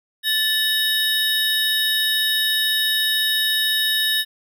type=tone cluster; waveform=square; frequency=1754 / 2984 / 3760 Hz; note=A6 / F#7 / A#7; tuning=-6 / +14 / +14 cents; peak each=-24 / -28 / -20 dBFS; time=0.23-4.25 s; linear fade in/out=50 ms; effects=none